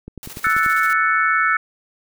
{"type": "click train", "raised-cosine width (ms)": 3, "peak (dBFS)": -20, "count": 7, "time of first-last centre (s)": [0.08, 0.663], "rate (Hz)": 10.3}
{"type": "noise with tremolo", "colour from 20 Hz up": "white", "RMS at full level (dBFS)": -35, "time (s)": [0.23, 0.93], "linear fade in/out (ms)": 0, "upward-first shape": "square", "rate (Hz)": 15, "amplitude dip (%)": 55}
{"type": "chord", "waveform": "sine", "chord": "F# minor seventh", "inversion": "third", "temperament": "equal", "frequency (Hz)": [1318.5, 1480, 1760, 2217], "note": ["E6", "F#6", "A6", "C#7"], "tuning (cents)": [0, 0, 0, 0], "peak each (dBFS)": [-18, -20, -21, -23], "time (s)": [0.44, 1.57], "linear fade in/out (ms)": 5}
{"effects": []}